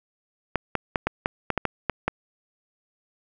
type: clicks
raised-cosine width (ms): 0.5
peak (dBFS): -7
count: 10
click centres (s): 0.557 / 0.753 / 0.958 / 1.07 / 1.259 / 1.503 / 1.577 / 1.653 / 1.897 / 2.08
effects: none